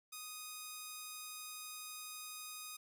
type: tone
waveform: 5% pulse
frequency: 1244 Hz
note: D#6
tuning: 1 cent flat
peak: -34 dBFS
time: 0.12-2.77 s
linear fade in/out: 10 ms
effects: none